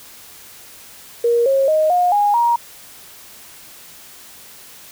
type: tone with pitch steps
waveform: sine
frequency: 472 / 542.2 / 622.8 / 715.4 / 821.8 / 944 Hz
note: A#4 / C#5 / D#5 / F5 / G#5 / A#5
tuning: +22 / -38 / +2 / +41 / -18 / +22 cents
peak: -12 dBFS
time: 1.24-2.56 s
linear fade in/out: 5 ms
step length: 220 ms
effects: white hiss -41 dBFS RMS until 4.91 s

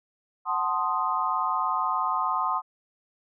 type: chord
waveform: sine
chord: F# diminished seventh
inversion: none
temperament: equal with one note detuned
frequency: 743 / 880 / 1046.5 / 1244.5 Hz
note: F#5 / A5 / C6 / Eb6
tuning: +7 / 0 / 0 / 0 cents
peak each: -32 / -31 / -27 / -28 dBFS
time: 0.45-2.62 s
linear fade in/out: 50 ms
effects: none

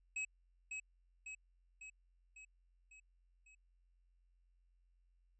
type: tone with echo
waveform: square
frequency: 2560 Hz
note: D#7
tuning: 49 cents sharp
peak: -39 dBFS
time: 0.16-0.25 s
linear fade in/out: 5 ms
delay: 550 ms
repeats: 6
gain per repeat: -4 dB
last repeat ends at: 3.55 s
effects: added 44 Hz sine -70 dBFS peak until 5.39 s + resampled to 22050 Hz

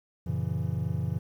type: chord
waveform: triangle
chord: F# dominant seventh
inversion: none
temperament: just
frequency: 92.5 / 115.62 / 138.75 / 166.5 Hz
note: F#2 / A#2 / C#3 / E3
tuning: 0 / -14 / +2 / +18 cents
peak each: -31 dBFS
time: 0.26-1.19 s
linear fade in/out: 10 ms
effects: 10-bit

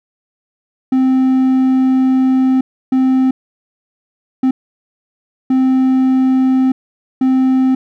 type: tone bursts at uneven times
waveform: triangle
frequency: 260.7 Hz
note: C4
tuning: 6 cents flat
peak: -7 dBFS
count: 5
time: 0.92-2.61 / 2.92-3.31 / 4.43-4.51 / 5.5-6.72 / 7.21-7.75 s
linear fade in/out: 5 ms
effects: none

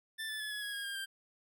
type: tone with pitch steps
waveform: 25% pulse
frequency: 1772 / 1743.6 / 1715.6 / 1688.1 / 1661 / 1634.3 / 1608.1 / 1582.3 Hz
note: A6 / A6 / A6 / G#6 / G#6 / G#6 / G6 / G6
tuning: +12 / -16 / -44 / +28 / 0 / -28 / +44 / +16 cents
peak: -34 dBFS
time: 0.18-1.06 s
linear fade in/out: 20 ms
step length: 110 ms
effects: none

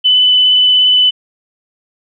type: tone with vibrato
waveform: sine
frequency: 3004 Hz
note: F#7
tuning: 26 cents sharp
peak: -6 dBFS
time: 0.04-1.11 s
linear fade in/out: 20 ms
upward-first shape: sine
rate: 17 Hz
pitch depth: 11 cents each way
effects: none

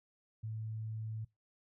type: tone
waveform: sine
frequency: 110 Hz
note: A2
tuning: in tune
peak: -38 dBFS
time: 0.43-1.25 s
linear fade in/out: 10 ms
effects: noise-tail reverb RT60 0.2 s tail -22 dB re dry

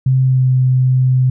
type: tone with pitch glide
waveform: sine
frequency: 130.81 to 128.71 Hz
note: C3 to C3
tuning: 0 to -28 cents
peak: -9 dBFS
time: 0.06-1.3 s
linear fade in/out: 5 ms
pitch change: -28 cents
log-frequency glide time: 0.23-0.47 s
effects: none

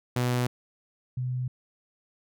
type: tone pair in turn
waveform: sawtooth / sine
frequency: 123.47 / 126.28 Hz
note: B2 / B2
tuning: 0 / +39 cents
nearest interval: unison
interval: 39 cents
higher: second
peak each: -20 / -27 dBFS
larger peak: first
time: 0.16-0.47 / 1.17-1.48 s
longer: neither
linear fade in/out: 5 ms
effects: none

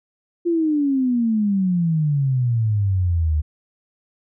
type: exponential sweep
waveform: sine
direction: down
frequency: 349.2 to 74 Hz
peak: -16 dBFS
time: 0.45-3.42 s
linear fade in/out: 20 ms
effects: none

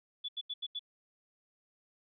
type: tone bursts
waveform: sine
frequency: 3445 Hz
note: A7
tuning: 37 cents flat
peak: -35 dBFS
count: 5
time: 0.24-0.794 s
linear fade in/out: 10 ms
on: 46 ms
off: 81 ms
effects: none

